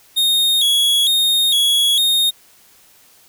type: tone with vibrato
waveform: 45% pulse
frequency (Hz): 3520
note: A7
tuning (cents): 0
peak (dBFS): -12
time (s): 0.16-2.31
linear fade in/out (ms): 20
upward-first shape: square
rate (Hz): 1.1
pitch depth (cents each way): 87
effects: white hiss -50 dBFS RMS until 3.28 s